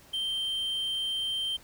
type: tone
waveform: triangle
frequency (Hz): 3136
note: G7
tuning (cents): 0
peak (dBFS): -27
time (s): 0.13-1.57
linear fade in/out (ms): 10
effects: pink hiss -55 dBFS RMS until 1.63 s